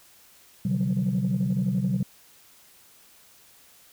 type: tone cluster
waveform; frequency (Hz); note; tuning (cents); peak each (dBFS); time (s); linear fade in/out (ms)
sine; 128.8 / 147.2 / 179 / 190.6; C3 / D3 / F3 / G3; -27 / +4 / +43 / -48; -27 / -30 / -28 / -24; 0.65-2.03; 5
effects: tanh soft clip ceiling -17 dBFS + white hiss -55 dBFS RMS until 3.92 s